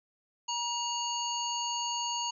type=harmonic tone with a mistuned harmonic; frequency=950 Hz; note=A#5; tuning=33 cents sharp; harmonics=1 / 3 / 5 / 7; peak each=-34 / -37 / -38 / -37 dBFS; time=0.48-2.31 s; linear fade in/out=10 ms; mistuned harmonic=5; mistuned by=-100 cents; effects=none